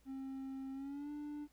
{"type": "tone with pitch glide", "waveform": "triangle", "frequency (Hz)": [267.4, 295], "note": ["C4", "D4"], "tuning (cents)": [38, 8], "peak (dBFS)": -40, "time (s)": [0.05, 1.48], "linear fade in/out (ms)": 50, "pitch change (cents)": 170, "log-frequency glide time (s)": [0.73, 1.11], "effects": ["added 55 Hz sine -69 dBFS peak until 1.52 s", "pink hiss -73 dBFS RMS until 1.52 s"]}